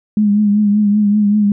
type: tone with vibrato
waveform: sine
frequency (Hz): 207.5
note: G#3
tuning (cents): -1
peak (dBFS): -9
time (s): 0.17-1.52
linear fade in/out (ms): 2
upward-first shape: triangle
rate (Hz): 5.2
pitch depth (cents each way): 52
effects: none